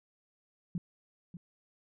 sine tone with echo, 174.61 Hz, F3, in tune, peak -31 dBFS, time 0.75-0.78 s, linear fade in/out 2 ms, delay 590 ms, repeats 1, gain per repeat -11 dB, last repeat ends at 1.37 s, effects none

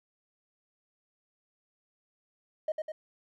triangle tone with echo, 622.3 Hz, D#5, in tune, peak -23 dBFS, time 2.68-2.72 s, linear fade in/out 5 ms, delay 100 ms, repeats 2, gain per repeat -5 dB, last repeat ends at 2.92 s, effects tanh soft clip ceiling -25 dBFS

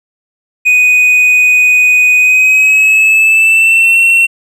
triangle tone with pitch glide, 2489 to 2714 Hz, D#7 to E7, 0 to +50 cents, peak -3 dBFS, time 0.65-4.27 s, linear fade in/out 20 ms, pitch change +150 cents, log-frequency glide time 2.17-4 s, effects none

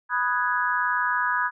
sine chord, G# minor seventh, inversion first, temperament equal, 987.8 / 1244.5 / 1480 / 1661.2 Hz, B5 / D#6 / F#6 / G#6, 0 / 0 / 0 / 0 cents, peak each -26 / -28 / -28 / -26 dBFS, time 0.09-1.51 s, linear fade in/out 50 ms, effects none

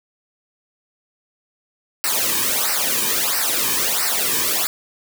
white noise with flanger, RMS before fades -20 dBFS, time 2.04-4.67 s, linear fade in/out 0 ms, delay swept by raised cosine 0.29 to 1.49 ms, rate 1.5 Hz, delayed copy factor -0.85, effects none

